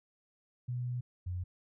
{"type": "tone pair in turn", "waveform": "sine", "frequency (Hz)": [123.4, 89.83], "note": ["B2", "F2"], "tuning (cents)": [-1, 49], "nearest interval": "perfect fourth", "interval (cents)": 550, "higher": "first", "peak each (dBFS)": [-33, -34], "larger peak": "first", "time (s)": [[0.68, 1.01], [1.26, 1.44]], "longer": "first", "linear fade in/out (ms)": 10, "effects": []}